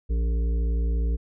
harmonic tone, 57 Hz, A#1, 38 cents flat, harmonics 1 / 3 / 5 / 7 / 8, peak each -21 / -37 / -41 / -44 / -42 dBFS, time 0.09-1.17 s, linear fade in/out 20 ms, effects none

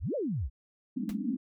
sine exponential two-way sweep, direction up then down, 50.8 to 622.3 to 50.8 Hz, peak -29 dBFS, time 0-0.5 s, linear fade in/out 50 ms, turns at 0.15 s
pink band-pass noise, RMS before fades -33 dBFS, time 0.96-1.37 s, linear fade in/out 10 ms, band 190 to 300 Hz, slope 96 dB/octave
pink noise with exponential decay, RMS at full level -41 dBFS, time 1.09-1.18 s, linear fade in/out 2 ms, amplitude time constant 18 ms
effects none

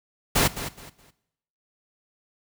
pink noise with echo, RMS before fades -20 dBFS, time 0.35-0.48 s, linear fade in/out 10 ms, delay 210 ms, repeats 3, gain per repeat -12 dB, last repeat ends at 1.11 s, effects noise-tail reverb RT60 0.8 s tail -17 dB re dry

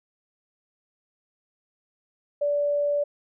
sine tone, 580 Hz, D5, 22 cents flat, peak -21 dBFS, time 2.41-3.04 s, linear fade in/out 10 ms, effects none

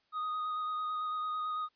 triangle tone with vibrato, 1244.5 Hz, D#6, in tune, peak -31 dBFS, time 0.12-1.69 s, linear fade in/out 50 ms, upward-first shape square, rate 9 Hz, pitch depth 13 cents each way, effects white hiss -74 dBFS RMS until 1.75 s + resampled to 11025 Hz

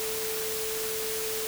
sine tone in noise, 440 Hz, A4, in tune, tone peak -33 dBFS, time 0-1.47 s, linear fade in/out 0 ms, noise white, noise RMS -33 dBFS, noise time 0-1.47 s, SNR -3 dB, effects none

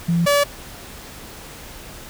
sine / sawtooth tone pair in turn, 170 / 574 Hz, F3 / D5, -46 / -40 cents, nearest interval octave + major sixth, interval 2106 cents, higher second, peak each -15 / -10 dBFS, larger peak second, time 0.08-0.26 / 0.26-0.44 s, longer neither, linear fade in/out 10 ms, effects pink hiss -38 dBFS RMS until 2.09 s

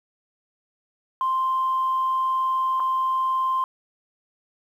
sine tone with dropouts, 1046.5 Hz, C6, in tune, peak -19 dBFS, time 1.21-3.64 s, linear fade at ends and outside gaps 1 ms, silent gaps 2.798-2.802 s, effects tanh soft clip ceiling -16 dBFS + 9-bit

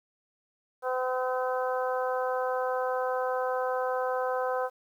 harmonic tone, 255 Hz, C4, 44 cents flat, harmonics 2 / 3 / 4 / 5 / 6, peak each -29 / -33 / -35 / -37 / -39 dBFS, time 0.82-4.7 s, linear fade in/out 50 ms, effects 10-bit

